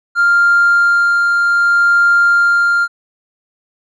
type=tone with tremolo; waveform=triangle; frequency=1396.9 Hz; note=F6; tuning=in tune; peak=-4 dBFS; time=0.15-2.88 s; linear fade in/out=50 ms; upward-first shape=sine; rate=0.64 Hz; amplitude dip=35%; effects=tanh soft clip ceiling -4 dBFS + resampled to 22050 Hz